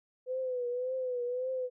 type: tone with vibrato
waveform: sine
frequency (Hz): 502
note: B4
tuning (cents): +28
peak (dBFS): -31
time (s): 0.26-1.7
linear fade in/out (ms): 50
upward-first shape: triangle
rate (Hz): 1.8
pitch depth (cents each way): 74
effects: none